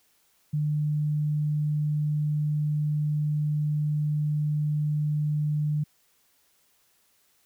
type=tone; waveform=sine; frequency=150 Hz; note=D3; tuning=37 cents sharp; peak=-23 dBFS; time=0.53-5.84 s; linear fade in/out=10 ms; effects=white hiss -66 dBFS RMS until 7.45 s